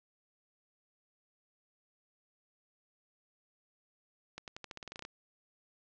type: accelerating click train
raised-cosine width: 0.2 ms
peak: -26 dBFS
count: 13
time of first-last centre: 4.38-5.051 s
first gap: 98 ms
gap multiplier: 0.89
effects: low-pass 7000 Hz 12 dB/octave